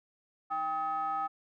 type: ring-modulated tone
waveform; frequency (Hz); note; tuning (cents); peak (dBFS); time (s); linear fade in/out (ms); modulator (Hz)
triangle; 239.2; A#3; +45; -25; 0.5-1.28; 20; 1030
effects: none